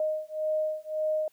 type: beating tone pair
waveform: sine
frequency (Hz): 619 / 620.8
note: D#5 / D#5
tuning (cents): -9 / -4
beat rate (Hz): 1.8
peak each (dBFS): -30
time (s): 0-1.28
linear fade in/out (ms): 2
effects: white hiss -67 dBFS RMS until 1.32 s